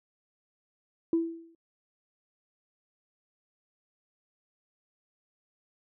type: tone with exponential decay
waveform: sine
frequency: 331.3 Hz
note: E4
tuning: 9 cents sharp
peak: -19 dBFS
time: 1.13-1.55 s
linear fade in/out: 2 ms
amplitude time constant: 91 ms
effects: noise-tail reverb RT60 0.1 s tail -26 dB re dry + tanh soft clip ceiling -17 dBFS